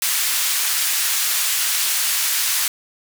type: band-pass noise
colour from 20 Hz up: white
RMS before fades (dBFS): -20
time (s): 0.02-2.68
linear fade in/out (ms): 2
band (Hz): 1400 to 16000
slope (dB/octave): 12
effects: none